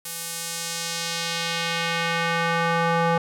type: tone with band-pass filter sweep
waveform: square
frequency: 167.7 Hz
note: E3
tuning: 30 cents sharp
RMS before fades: -25 dBFS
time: 0.05-3.18 s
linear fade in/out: 5 ms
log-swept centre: 12000 to 880 Hz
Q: 0.96
effects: none